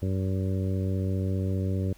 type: harmonic tone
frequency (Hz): 95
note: F#2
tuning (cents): +46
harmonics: 1 / 2 / 3 / 4 / 5 / 6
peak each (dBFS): -26 / -32 / -36 / -38 / -40 / -42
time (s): 0.02-1.93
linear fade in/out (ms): 5
effects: added 50 Hz sine -57 dBFS peak until 1.97 s + pink hiss -57 dBFS RMS until 1.97 s